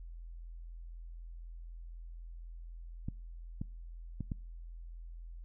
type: clicks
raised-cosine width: 5 ms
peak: -24 dBFS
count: 4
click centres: 3.085 / 3.615 / 4.207 / 4.318 s
effects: noise-tail reverb RT60 0.5 s tail -26 dB re dry + added 42 Hz sine -44 dBFS peak until 5.44 s